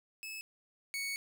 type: tone pair in turn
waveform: sawtooth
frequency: 2600 / 2223 Hz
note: E7 / C#7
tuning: -24 / +4 cents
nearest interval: minor third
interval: 272 cents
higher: first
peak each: -38 / -32 dBFS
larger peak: second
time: 0.23-0.41 / 0.94-1.16 s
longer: second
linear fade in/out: 0 ms
effects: none